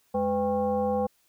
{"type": "tone with frequency modulation", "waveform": "sine", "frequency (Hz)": 503, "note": "B4", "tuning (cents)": 32, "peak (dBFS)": -23, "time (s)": [0.14, 1.07], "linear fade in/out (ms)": 10, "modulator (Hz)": 294, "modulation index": 1.1, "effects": ["white hiss -67 dBFS RMS until 1.28 s"]}